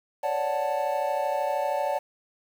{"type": "chord", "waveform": "triangle", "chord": "D major seventh", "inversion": "third", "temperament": "equal", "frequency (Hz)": [554.4, 587.3, 740, 880], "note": ["C#5", "D5", "F#5", "A5"], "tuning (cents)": [0, 0, 0, 0], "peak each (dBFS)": [-29, -27, -29, -28], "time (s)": [0.23, 1.99], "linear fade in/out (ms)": 10, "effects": ["8-bit"]}